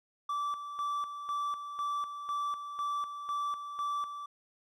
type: tone with tremolo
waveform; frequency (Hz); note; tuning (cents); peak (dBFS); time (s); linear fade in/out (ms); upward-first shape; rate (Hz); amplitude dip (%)
triangle; 1162; D6; -19; -29; 0.29-4.26; 5; square; 2; 60
effects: none